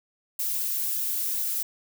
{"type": "noise", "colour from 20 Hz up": "violet", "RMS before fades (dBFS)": -28, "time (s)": [0.39, 1.63], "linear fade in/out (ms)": 5, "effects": []}